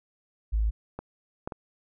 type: tone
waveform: sine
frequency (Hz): 54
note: A1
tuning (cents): -32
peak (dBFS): -22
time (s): 0.52-0.71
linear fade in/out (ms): 20
type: clicks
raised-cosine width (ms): 1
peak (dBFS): -21 / -18 / -22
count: 3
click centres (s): 0.99 / 1.475 / 1.522
effects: none